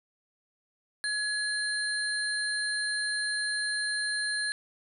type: tone cluster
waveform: sine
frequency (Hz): 1686 / 4164 / 9200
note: G#6 / C8 / D9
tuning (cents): +26 / -9 / -37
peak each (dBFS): -30 / -33 / -37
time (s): 1.04-4.52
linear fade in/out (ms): 0
effects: none

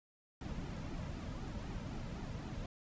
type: noise with flanger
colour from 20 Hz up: brown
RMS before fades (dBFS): -43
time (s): 0.41-2.66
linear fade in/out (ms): 2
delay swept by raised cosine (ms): 1.8 to 2.78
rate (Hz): 3.9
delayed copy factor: -0.6
effects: resampled to 16000 Hz

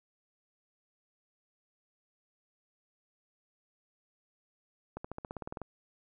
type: accelerating click train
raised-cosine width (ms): 1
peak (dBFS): -25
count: 12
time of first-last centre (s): 4.97-5.617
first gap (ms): 75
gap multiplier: 0.95
effects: none

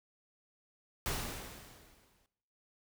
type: noise with exponential decay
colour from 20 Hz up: pink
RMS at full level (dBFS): -34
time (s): 1.06-2.26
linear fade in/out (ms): 0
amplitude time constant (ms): 260
effects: noise-tail reverb RT60 0.9 s tail -18 dB re dry

